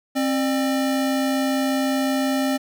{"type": "tone pair together", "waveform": "square", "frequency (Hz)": [266.3, 599.5], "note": ["C4", "D5"], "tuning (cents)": [31, 36], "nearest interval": "octave + major second", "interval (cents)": 1405, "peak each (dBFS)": [-21, -27], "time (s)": [0.15, 2.58], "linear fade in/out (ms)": 20, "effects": []}